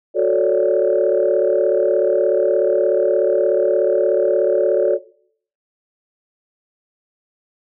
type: chord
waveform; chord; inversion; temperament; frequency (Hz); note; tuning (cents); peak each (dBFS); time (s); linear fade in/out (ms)
sine; D major seventh; first; just; 367.1 / 440.5 / 550.6 / 587.3; F#4 / A4 / C#5 / D5; -14 / +2 / -12 / 0; -18; 0.14-4.99; 50
effects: noise-tail reverb RT60 0.6 s tail -19 dB re dry + tanh soft clip ceiling -5 dBFS